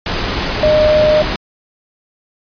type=tone in noise; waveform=sine; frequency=611 Hz; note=D#5; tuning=32 cents flat; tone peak=-8 dBFS; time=0.63-1.22 s; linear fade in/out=2 ms; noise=pink; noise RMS=-18 dBFS; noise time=0.06-1.36 s; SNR=+7 dB; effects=resampled to 11025 Hz